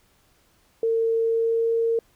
sine tone with pitch glide, 454.2 to 458.2 Hz, A#4 to A#4, -45 to -30 cents, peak -19 dBFS, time 0.83-1.99 s, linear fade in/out 2 ms, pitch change +15 cents, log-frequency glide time 1.2-1.71 s, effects pink hiss -62 dBFS RMS until 2.15 s

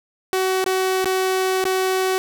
sawtooth tone with dropouts, 376.1 Hz, F#4, 28 cents sharp, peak -14 dBFS, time 0.33-2.18 s, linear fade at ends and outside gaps 0 ms, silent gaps 0.642-0.662 / 1.044-1.057 / 1.641-1.653 s, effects none

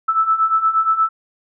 sine beating tone pair, 1309 / 1317.5 Hz, E6 / E6, -13 / -1 cents, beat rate 8.5 Hz, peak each -19 / -15 dBFS, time 0.08-1.09 s, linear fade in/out 10 ms, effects none

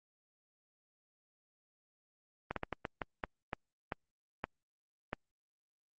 slowing click train, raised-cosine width 0.5 ms, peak -20 dBFS, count 11, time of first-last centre 2.51-5.131 s, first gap 53 ms, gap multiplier 1.33, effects Opus 32 kbps

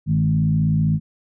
sine tone with frequency modulation, 155.56 Hz, D#3, in tune, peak -15 dBFS, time 0.06-1 s, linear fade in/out 50 ms, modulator 55.7 Hz, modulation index 0.92, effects none

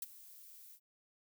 violet noise with ADSR envelope, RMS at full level -38 dBFS, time 0.02-0.8 s, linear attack 4 ms, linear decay 24 ms, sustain -18 dB, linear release 70 ms, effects none

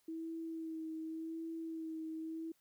sine tone with vibrato, 323.1 Hz, E4, 35 cents flat, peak -40 dBFS, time 0.08-2.52 s, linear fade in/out 5 ms, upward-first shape sine, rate 0.88 Hz, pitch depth 24 cents each way, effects white hiss -75 dBFS RMS until 2.6 s

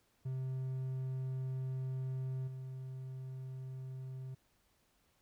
triangle tone with level steps, 130.7 Hz, C3, 1 cent flat, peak -34 / -40 dBFS, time 0.25-4.35 s, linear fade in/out 10 ms, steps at 2.47 s, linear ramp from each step 10 ms, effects pink hiss -74 dBFS RMS until 5.21 s

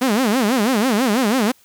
sawtooth tone with vibrato, 233.1 Hz, A#3, in tune, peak -11 dBFS, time 0.01-1.52 s, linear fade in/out 10 ms, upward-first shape sine, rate 6.1 Hz, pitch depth 250 cents each way, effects white hiss -54 dBFS RMS until 1.64 s

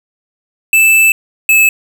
square tone pair in turn, 2637 / 2605 Hz, E7 / E7, 0 / -21 cents, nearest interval unison, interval 21 cents, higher first, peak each -6 dBFS, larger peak neither, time 0.73-1.12 / 1.49-1.69 s, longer first, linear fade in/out 2 ms, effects none

